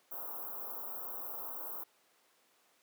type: band-stop noise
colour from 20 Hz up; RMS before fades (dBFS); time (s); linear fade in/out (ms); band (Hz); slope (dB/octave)
white; -42; 0.11-1.84; 10; 1300 to 13000; 48
effects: pink hiss -69 dBFS RMS until 2.82 s + high-pass 400 Hz 12 dB/octave